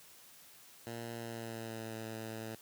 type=tone with pitch glide; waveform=10% pulse; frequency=116.54 to 111.28 Hz; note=A#2 to A2; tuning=0 to +20 cents; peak=-33 dBFS; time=0.87-2.55 s; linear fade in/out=0 ms; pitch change=-80 cents; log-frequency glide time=1.13-1.97 s; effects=white hiss -58 dBFS RMS until 2.61 s + high-pass 60 Hz 12 dB/octave